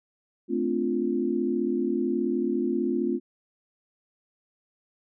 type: chord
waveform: sine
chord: D minor seventh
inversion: second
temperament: equal with one note detuned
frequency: 220 / 258.6 / 293.7 / 349.2 Hz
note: A3 / C4 / D4 / F4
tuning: 0 / -20 / 0 / 0 cents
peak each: -30 / -28 / -33 / -27 dBFS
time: 0.48-3.2 s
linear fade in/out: 50 ms
effects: none